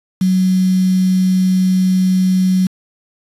sine tone with quantisation, 186 Hz, F#3, 9 cents sharp, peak -10 dBFS, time 0.21-2.67 s, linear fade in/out 5 ms, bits 5, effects resampled to 32000 Hz

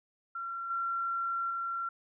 sine tone with level steps, 1366 Hz, F6, 39 cents flat, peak -35 / -30 / -32 dBFS, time 0.35-1.89 s, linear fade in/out 5 ms, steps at 0.7 / 1.5 s, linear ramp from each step 5 ms, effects none

